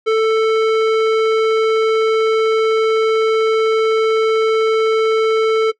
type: tone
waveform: square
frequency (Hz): 442.1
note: A4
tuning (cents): +8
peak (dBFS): -12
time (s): 0.06-5.72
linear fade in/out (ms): 20
effects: noise-tail reverb RT60 0.1 s tail -21 dB re dry + low-pass 3000 Hz 12 dB/octave